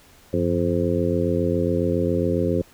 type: harmonic tone with a mistuned harmonic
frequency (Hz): 87.31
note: F2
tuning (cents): 0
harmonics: 1 / 2 / 3 / 4 / 5 / 6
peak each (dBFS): -26 / -26 / -26 / -26 / -26 / -26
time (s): 0.33-2.62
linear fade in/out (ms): 5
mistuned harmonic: 1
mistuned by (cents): +130
effects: pink hiss -52 dBFS RMS until 2.73 s